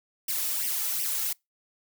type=noise with flanger; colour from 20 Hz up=blue; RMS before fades=-29 dBFS; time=0.28-1.33 s; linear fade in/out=5 ms; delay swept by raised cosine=0.35 to 2.35 ms; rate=2.7 Hz; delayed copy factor=+0.95; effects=noise-tail reverb RT60 0.2 s tail -26 dB re dry